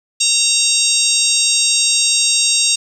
harmonic tone with a mistuned harmonic, 932.3 Hz, A#5, in tune, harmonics 3 / 4 / 5 / 6 / 7 / 8 / 9, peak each -22 / -18 / -21 / -19 / -21 / -21 / -18 dBFS, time 0.2-2.76 s, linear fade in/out 10 ms, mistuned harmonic 3, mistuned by -27 cents, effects 7-bit

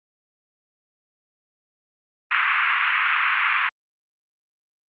pink band-pass noise, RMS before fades -20 dBFS, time 2.31-3.69 s, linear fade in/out 2 ms, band 1100 to 2700 Hz, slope 48 dB/octave, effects Opus 24 kbps

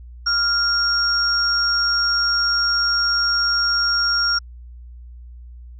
sine tone pair together, 1396.9 / 5560 Hz, F6 / F8, 0 / -9 cents, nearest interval 2 octaves, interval 2391 cents, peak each -20 / -18 dBFS, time 0.26-4.39 s, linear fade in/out 10 ms, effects added 60 Hz sine -36 dBFS peak until 5.79 s

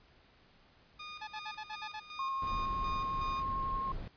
15% pulse tone with tremolo, 1225 Hz, D#6, 27 cents flat, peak -37 dBFS, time 0.99-3.43 s, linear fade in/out 10 ms, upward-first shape square, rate 2.7 Hz, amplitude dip 60%
sawtooth tone bursts, 859 Hz, A5, 42 cents flat, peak -36 dBFS, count 7, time 1.21-2.001 s, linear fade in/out 10 ms, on 65 ms, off 56 ms
sine tone with vibrato, 1074 Hz, C6, 45 cents sharp, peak -33 dBFS, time 2.19-3.92 s, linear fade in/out 2 ms, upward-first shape sine, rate 11 Hz, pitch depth 10 cents each way
brown noise, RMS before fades -41 dBFS, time 2.42-4.08 s, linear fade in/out 2 ms
effects pink hiss -64 dBFS RMS until 4.16 s + resampled to 11025 Hz

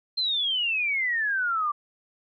sine exponential sweep, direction down, 4186 to 1161 Hz, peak -23 dBFS, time 0.17-1.72 s, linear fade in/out 10 ms, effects none

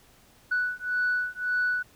sine beating tone pair, 1480 / 1481.8 Hz, F#6 / F#6, 0 / +2 cents, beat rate 1.8 Hz, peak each -27 dBFS, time 0.51-1.83 s, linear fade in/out 10 ms, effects tanh soft clip ceiling -19 dBFS + pink hiss -58 dBFS RMS until 1.95 s

